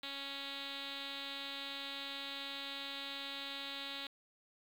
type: tone with low-pass filter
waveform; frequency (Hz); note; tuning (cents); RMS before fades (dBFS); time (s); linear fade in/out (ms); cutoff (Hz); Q
5% pulse; 277.2; C#4; 0; -44; 0.03-4.07; 2; 3900; 6
effects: 10-bit